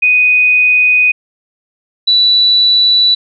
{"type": "tone pair in turn", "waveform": "sine", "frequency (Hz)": [2491, 3954], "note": ["D#7", "B7"], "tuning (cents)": [1, 1], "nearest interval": "minor sixth", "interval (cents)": 800, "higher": "second", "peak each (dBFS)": -6, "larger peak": "neither", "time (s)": [[0.02, 1.12], [2.07, 3.15]], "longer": "first", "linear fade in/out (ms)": 10, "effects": []}